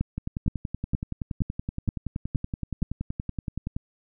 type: two click trains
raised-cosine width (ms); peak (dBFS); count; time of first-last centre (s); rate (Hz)
5; -17 / -12; 39 / 7; 0.18-3.765 / 0.01-2.827; 10.6 / 2.13
effects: none

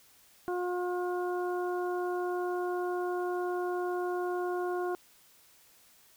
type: harmonic tone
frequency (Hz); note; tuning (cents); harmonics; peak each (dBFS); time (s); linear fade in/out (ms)
357.9; F4; +42; 1 / 2 / 3 / 4; -31 / -37 / -41 / -43; 0.48-4.95; 0
effects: white hiss -61 dBFS RMS until 6.16 s

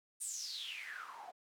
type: noise with band-pass filter sweep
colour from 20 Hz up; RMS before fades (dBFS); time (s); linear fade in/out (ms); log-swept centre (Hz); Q
white; -45; 0.2-1.32; 20; 9200 to 670; 9.5
effects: none

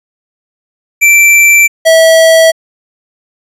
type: tone pair in turn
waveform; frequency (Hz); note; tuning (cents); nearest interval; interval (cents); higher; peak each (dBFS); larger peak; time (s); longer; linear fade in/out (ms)
square; 2341 / 650.1; D7 / E5; -6 / -24; octave + minor seventh; 2218; first; -3; neither; 1.01-1.68 / 1.85-2.52; neither; 20
effects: resampled to 32000 Hz

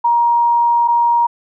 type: tone pair in turn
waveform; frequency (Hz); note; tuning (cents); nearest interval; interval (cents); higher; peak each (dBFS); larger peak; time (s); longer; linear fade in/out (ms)
sine; 944 / 944; A#5 / A#5; +22 / +22; unison; 0; neither; -10; neither; 0.04-0.88 / 0.88-1.27; first; 10
effects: none

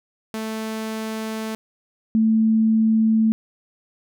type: tone pair in turn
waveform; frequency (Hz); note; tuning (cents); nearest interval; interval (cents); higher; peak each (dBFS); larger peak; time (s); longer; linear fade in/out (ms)
sawtooth / sine; 220 / 221.2; A3 / A3; 0 / +9; unison; 9; second; -22 / -14; second; 0.34-1.55 / 2.15-3.32; first; 0
effects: none

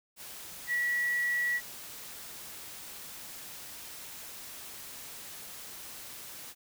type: tone in noise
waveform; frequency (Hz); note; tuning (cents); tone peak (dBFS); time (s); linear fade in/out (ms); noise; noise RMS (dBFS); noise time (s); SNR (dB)
sine; 1937; B6; -34; -27; 0.67-1.61; 50; white; -45; 0.16-6.55; +15
effects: none

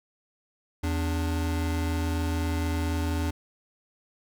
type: tone pair together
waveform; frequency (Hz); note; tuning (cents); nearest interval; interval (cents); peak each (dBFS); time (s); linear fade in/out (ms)
square; 82.28 / 293.7; E2 / D4; -3 / 0; octave + minor seventh; 2203; -27 / -33; 0.83-3.31; 10
effects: none

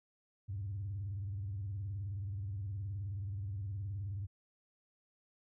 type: tone with vibrato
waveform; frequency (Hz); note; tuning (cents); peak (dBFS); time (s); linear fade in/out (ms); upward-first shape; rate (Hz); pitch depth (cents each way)
sine; 98.6; G2; +11; -36; 0.48-4.27; 20; square; 19; 120
effects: tanh soft clip ceiling -33 dBFS

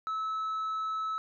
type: tone with tanh clipping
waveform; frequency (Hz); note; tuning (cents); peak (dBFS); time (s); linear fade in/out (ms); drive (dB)
triangle; 1300; E6; -24; -31; 0.07-1.18; 0; 7
effects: none

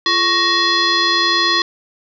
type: tone with frequency modulation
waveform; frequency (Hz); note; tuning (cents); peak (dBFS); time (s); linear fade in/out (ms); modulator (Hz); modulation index
sine; 2637; E7; 0; -12; 0.06-1.62; 2; 765; 2.6
effects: 9-bit

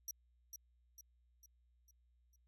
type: tone with echo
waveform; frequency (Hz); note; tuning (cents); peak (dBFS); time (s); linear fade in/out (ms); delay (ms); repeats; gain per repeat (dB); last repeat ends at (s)
sawtooth; 5790; F#8; -38; -39; 0.08-0.11; 2; 450; 5; -6; 2.36
effects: added 60 Hz sine -70 dBFS peak until 2.47 s

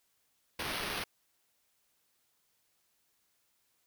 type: noise with sample-and-hold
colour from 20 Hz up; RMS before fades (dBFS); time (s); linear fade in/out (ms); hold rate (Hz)
violet; -37; 0.59-1.04; 5; 7350
effects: white hiss -75 dBFS RMS until 3.86 s

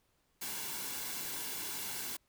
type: noise with comb filter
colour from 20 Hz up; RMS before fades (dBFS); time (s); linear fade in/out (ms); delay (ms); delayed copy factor
white; -40; 0.41-2.17; 10; 1.6; -0.5
effects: pink hiss -75 dBFS RMS until 2.28 s

